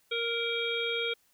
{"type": "harmonic tone", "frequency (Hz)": 466.2, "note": "A#4", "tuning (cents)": 0, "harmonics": [1, 3, 5, 7, 8], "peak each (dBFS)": [-33, -38, -34, -34, -40], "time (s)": [0.11, 1.14], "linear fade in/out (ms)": 10, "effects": ["white hiss -68 dBFS RMS until 1.33 s"]}